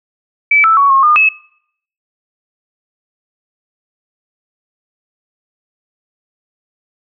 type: tone with pitch steps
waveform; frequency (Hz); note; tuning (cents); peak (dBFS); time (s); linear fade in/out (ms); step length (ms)
sine; 2306 / 1318 / 1119 / 1081 / 1215 / 2588; D7 / E6 / C#6 / C#6 / D#6 / E7; -32 / -1 / +16 / -44 / -42 / -32; -6; 0.51-1.29; 5; 130
effects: noise-tail reverb RT60 0.7 s tail -23 dB re dry